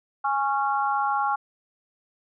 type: harmonic tone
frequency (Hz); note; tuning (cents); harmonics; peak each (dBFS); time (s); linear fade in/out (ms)
275.7; C#4; -9; 3 / 4 / 5; -24 / -27 / -28; 0.24-1.36; 10
effects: none